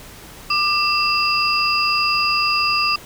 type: tone cluster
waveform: sine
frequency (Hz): 1191 / 2682 / 4871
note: D6 / E7 / D#8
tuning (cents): +24 / +29 / -38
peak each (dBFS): -20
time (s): 0.5-2.96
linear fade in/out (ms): 5
effects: pink hiss -40 dBFS RMS until 3.05 s